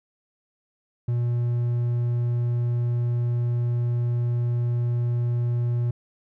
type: tone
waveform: triangle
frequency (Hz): 120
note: B2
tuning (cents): -49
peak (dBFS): -19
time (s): 1.08-5.91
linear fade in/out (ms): 5
effects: none